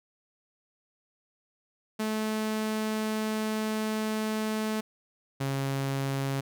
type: tone pair in turn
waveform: sawtooth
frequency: 216.9 / 136.64 Hz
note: A3 / C#3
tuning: -25 / -25 cents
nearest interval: minor sixth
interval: 800 cents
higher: first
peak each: -24 dBFS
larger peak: neither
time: 1.99-4.81 / 5.4-6.41 s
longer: first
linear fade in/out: 10 ms
effects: none